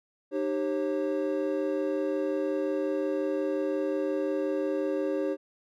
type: tone cluster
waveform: triangle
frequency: 304.8 / 390.4 / 541 Hz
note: D#4 / G4 / C#5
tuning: -36 / -7 / -42 cents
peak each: -29 dBFS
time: 0.31-5.37 s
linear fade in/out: 50 ms
effects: none